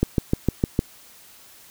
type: click train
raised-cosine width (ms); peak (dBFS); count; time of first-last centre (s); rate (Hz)
3; -5; 6; 0.03-0.791; 6.57
effects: white hiss -49 dBFS RMS until 1.7 s